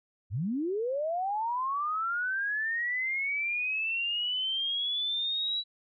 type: linear sweep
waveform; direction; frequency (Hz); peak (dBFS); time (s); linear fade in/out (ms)
sine; up; 80.8 to 3932; -28; 0.3-5.64; 50
effects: none